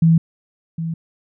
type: tone with echo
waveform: sine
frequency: 164.1 Hz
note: E3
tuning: 8 cents flat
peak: -9 dBFS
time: 0.02-0.18 s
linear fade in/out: 5 ms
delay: 760 ms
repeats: 1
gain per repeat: -12 dB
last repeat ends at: 0.94 s
effects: none